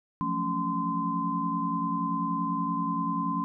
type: tone cluster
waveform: sine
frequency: 172.1 / 182.5 / 219.2 / 278.1 / 1032 Hz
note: F3 / F#3 / A3 / C#4 / C6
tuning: -25 / -24 / -6 / +6 / -24 cents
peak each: -34 / -37 / -35 / -33 / -29 dBFS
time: 0.21-3.44 s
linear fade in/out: 0 ms
effects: none